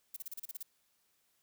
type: noise bursts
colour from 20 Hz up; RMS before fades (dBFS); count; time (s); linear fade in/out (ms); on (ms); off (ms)
violet; -42; 9; 0.14-0.629; 5; 25; 33
effects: white hiss -75 dBFS RMS until 1.42 s